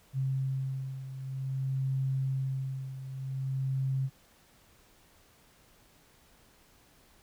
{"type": "beating tone pair", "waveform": "sine", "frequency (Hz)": [133.3, 133.82], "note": ["C3", "C3"], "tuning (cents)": [33, 39], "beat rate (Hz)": 0.52, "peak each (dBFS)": [-31, -36], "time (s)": [0.13, 4.1], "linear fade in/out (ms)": 50, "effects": ["pink hiss -62 dBFS RMS until 7.22 s"]}